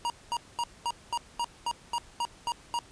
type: tone bursts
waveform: square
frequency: 948 Hz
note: A#5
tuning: 29 cents sharp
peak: -28 dBFS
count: 11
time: 0.05-2.789 s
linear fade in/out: 0 ms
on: 49 ms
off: 220 ms
effects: pink hiss -54 dBFS RMS until 2.91 s + resampled to 22050 Hz